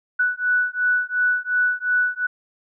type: beating tone pair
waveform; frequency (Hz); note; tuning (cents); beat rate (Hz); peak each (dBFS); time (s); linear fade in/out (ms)
sine; 1480 / 1482.8; F#6 / F#6; 0 / +3; 2.8; -21; 0.19-2.27; 10
effects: none